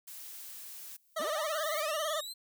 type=noise; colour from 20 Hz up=blue; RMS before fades=-46 dBFS; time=0.07-0.97 s; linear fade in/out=10 ms
type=noise with exponential growth; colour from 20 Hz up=violet; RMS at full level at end=-41 dBFS; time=0.7-1.81 s; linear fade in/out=0 ms; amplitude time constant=240 ms
type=tone with vibrato; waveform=25% pulse; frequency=618 Hz; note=D#5; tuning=12 cents flat; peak=-28 dBFS; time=1.16-2.21 s; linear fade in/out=10 ms; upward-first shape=sine; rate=18 Hz; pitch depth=90 cents each way
type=linear sweep; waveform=sawtooth; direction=up; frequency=164.81 to 4186 Hz; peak=-37 dBFS; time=1.19-2.34 s; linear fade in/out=20 ms
effects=none